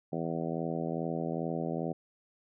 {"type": "harmonic tone", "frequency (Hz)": 82.41, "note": "E2", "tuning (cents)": 0, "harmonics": [2, 3, 4, 5, 6, 7, 8, 9], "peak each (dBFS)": [-36, -38, -39, -40, -41, -41, -42, -43], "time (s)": [0.12, 1.93], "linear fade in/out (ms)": 10, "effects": []}